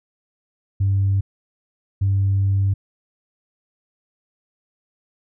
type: tone bursts at uneven times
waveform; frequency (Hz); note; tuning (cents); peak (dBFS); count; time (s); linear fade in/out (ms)
sine; 98; G2; 0; -14; 2; 0.8-1.21 / 2.01-2.74; 10
effects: tanh soft clip ceiling -12 dBFS